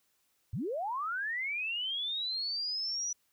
sine linear sweep, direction up, 78.7 to 5920 Hz, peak -32 dBFS, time 0.53-3.13 s, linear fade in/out 5 ms, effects white hiss -74 dBFS RMS until 3.32 s

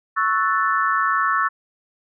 sine chord, F# minor seventh, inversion second, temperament equal, 1108.7 / 1318.5 / 1480 / 1760 Hz, C#6 / E6 / F#6 / A6, 0 / 0 / 0 / 0 cents, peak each -21 / -21 / -26 / -24 dBFS, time 0.16-1.49 s, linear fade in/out 20 ms, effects none

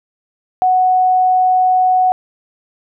sine tone, 740 Hz, F#5, in tune, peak -9 dBFS, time 0.62-2.12 s, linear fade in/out 0 ms, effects none

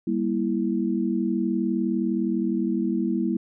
sine chord, E diminished, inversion first, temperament just, 197.78 / 237.3 / 329.6 Hz, G3 / Bb3 / E4, +16 / +31 / 0 cents, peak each -26 dBFS, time 0.07-3.37 s, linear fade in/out 5 ms, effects none

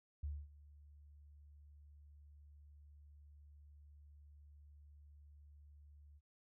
sine tone with ADSR envelope, 73 Hz, D2, 10 cents flat, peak -38 dBFS, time 0.23-6.21 s, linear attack 7 ms, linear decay 240 ms, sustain -20 dB, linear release 44 ms, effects none

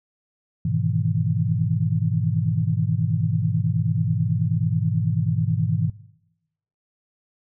sine chord, E major seventh, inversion first, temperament equal, 103.83 / 123.47 / 155.56 / 164.81 Hz, G#2 / B2 / D#3 / E3, 0 / 0 / 0 / 0 cents, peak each -25 dBFS, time 0.65-5.9 s, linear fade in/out 5 ms, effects noise-tail reverb RT60 0.9 s tail -20 dB re dry

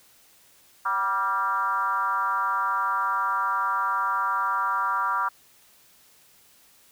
sine tone with frequency modulation, 1174.7 Hz, D6, in tune, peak -22 dBFS, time 0.85-5.29 s, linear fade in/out 10 ms, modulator 208 Hz, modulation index 1.3, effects white hiss -57 dBFS RMS until 6.91 s

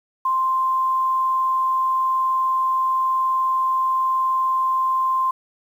sine tone, 1046.5 Hz, C6, in tune, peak -17 dBFS, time 0.25-5.31 s, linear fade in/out 5 ms, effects 8-bit

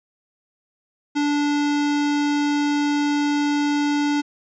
square tone, 291.4 Hz, D4, 13 cents flat, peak -19 dBFS, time 1.15-4.22 s, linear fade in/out 20 ms, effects resampled to 16000 Hz

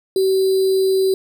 sine tone with sample-and-hold, 381.6 Hz, G4, 47 cents flat, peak -13 dBFS, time 0.16-1.14 s, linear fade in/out 2 ms, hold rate 4410 Hz, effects none

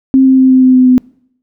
sine tone with pitch steps, 264.9 / 262.9 / 261 / 259 / 257.1 / 255.1 / 253.2 Hz, C4 / C4 / C4 / C4 / C4 / C4 / B3, +22 / +8 / -4 / -17 / -30 / -44 / +43 cents, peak -3 dBFS, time 0.14-0.98 s, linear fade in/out 0 ms, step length 120 ms, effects noise-tail reverb RT60 0.7 s tail -25 dB re dry

